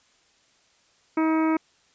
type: harmonic tone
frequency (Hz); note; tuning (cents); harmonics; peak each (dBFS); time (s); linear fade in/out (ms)
318.2; D#4; +39; 1 / 2 / 3 / 4 / 5 / 6 / 7 / 8; -20 / -32 / -30 / -32 / -40 / -43 / -36 / -47; 1.17-1.57; 5
effects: white hiss -62 dBFS RMS until 1.94 s + resampled to 16000 Hz